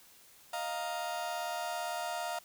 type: chord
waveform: 35% pulse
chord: Eb suspended second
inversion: none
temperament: just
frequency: 622.3 / 700 / 933.4 Hz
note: Eb5 / F5 / Bb5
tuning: 0 / +4 / +2 cents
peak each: -40 / -35 / -39 dBFS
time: 0.53-2.39 s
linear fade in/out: 5 ms
effects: white hiss -59 dBFS RMS until 2.44 s